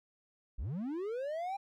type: linear sweep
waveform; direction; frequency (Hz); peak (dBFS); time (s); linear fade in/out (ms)
triangle; up; 38 to 806; -33; 0.58-1.57; 10
effects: none